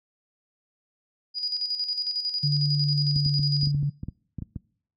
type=tone with tremolo; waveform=sine; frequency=4904 Hz; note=D#8; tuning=26 cents flat; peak=-24 dBFS; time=1.34-3.72 s; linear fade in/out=50 ms; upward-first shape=square; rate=11 Hz; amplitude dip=55%
type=tone with pitch glide; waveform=sine; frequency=145.1 to 143.43 Hz; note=D3 to D3; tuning=-21 to -41 cents; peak=-21 dBFS; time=2.43-3.9 s; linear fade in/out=10 ms; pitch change=-20 cents; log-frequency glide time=2.95-3.35 s
type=clicks; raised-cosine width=5 ms; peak=-19 dBFS; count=12; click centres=3.162 / 3.261 / 3.394 / 3.631 / 3.672 / 3.747 / 3.829 / 4.033 / 4.085 / 4.386 / 4.422 / 4.561 s
effects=noise-tail reverb RT60 0.6 s tail -25 dB re dry + high-pass 60 Hz 12 dB/octave